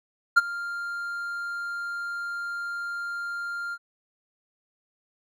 triangle tone with ADSR envelope, 1396.9 Hz, F6, in tune, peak -9 dBFS, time 0.36-3.78 s, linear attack 17 ms, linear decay 27 ms, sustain -19 dB, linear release 50 ms, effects none

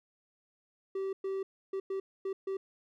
triangle tone bursts at uneven times, 386.5 Hz, G4, 24 cents flat, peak -30 dBFS, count 6, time 0.95-1.13 / 1.24-1.43 / 1.73-1.8 / 1.9-2 / 2.25-2.33 / 2.47-2.57 s, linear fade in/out 5 ms, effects none

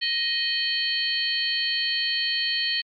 harmonic tone with a mistuned harmonic, 624 Hz, D#5, 5 cents sharp, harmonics 3 / 4 / 5 / 6 / 7, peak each -29 / -33 / -27 / -36 / -26 dBFS, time 0.01-2.82 s, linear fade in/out 20 ms, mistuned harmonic 6, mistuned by +100 cents, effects MP3 96 kbps

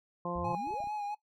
harmonic tone, 174.6 Hz, F3, in tune, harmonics 1 / 2 / 3 / 4 / 5 / 6, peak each -38 / -41 / -39 / -43 / -43 / -39 dBFS, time 0.25-0.55 s, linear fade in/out 2 ms
sine exponential sweep, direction up, 57.9 to 748 Hz, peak -40 dBFS, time 0.35-0.84 s, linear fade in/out 10 ms
clicks, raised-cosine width 3 ms, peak -40 dBFS, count 9, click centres 0.378 / 0.442 / 0.528 / 0.672 / 0.708 / 0.74 / 0.804 / 0.841 / 0.872 s
triangle tone with vibrato, 830.6 Hz, G#5, in tune, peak -32 dBFS, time 0.44-1.15 s, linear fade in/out 10 ms, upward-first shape sine, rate 4.5 Hz, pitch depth 38 cents each way
effects noise-tail reverb RT60 0.1 s tail -17 dB re dry

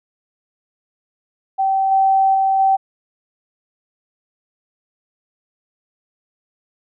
sine tone with level steps, 773 Hz, G5, 24 cents flat, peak -14 / -11 / -13 / -11 dBFS, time 1.58-2.77 s, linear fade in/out 20 ms, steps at 1.91 / 2.34 / 2.59 s, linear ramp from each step 10 ms, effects none

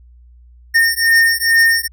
square beating tone pair, 1828 / 1830.3 Hz, A#6 / A#6, -34 / -32 cents, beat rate 2.3 Hz, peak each -14 / -14 dBFS, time 0.74-1.88 s, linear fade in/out 20 ms, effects added 60 Hz sine -41 dBFS peak until 1.92 s

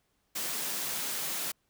white high-pass noise, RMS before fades -34 dBFS, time 0.35-1.52 s, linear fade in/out 10 ms, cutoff 130 Hz, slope 96 dB/octave, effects pink hiss -75 dBFS RMS until 1.69 s

